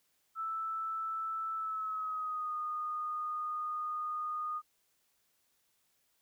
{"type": "tone with pitch glide", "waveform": "sine", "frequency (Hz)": [1318.5, 1230.2], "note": ["E6", "D#6"], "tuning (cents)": [0, -20], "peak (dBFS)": -34, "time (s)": [0.35, 4.62], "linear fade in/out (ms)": 50, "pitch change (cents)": -120, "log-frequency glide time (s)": [1.55, 2.56], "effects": ["white hiss -75 dBFS RMS until 6.21 s"]}